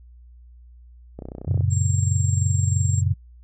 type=click train; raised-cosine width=2 ms; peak=-21 dBFS; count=14; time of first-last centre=1.19-1.608 s; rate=31.1 Hz
type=chord; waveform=sine; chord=F# major; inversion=none; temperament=just; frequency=92.5 / 115.62 / 138.75 Hz; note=F#2 / A#2 / C#3; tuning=0 / -14 / +2 cents; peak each=-20 / -25 / -24 dBFS; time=1.47-3.14 s; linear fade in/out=10 ms
type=tone; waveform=sine; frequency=7459 Hz; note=A#8; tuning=in tune; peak=-29 dBFS; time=1.7-3.02 s; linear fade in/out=20 ms
effects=noise-tail reverb RT60 0.1 s tail -25 dB re dry + added 60 Hz sine -44 dBFS peak until 3.43 s